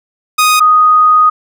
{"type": "tone pair in turn", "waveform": ["sawtooth", "sine"], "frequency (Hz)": [1244.5, 1244.5], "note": ["D#6", "D#6"], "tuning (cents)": [0, 0], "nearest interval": "unison", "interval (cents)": 0, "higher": "neither", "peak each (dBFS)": [-3, -4], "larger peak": "first", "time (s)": [[0.38, 0.6], [0.6, 1.3]], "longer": "second", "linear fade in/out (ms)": 10, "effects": []}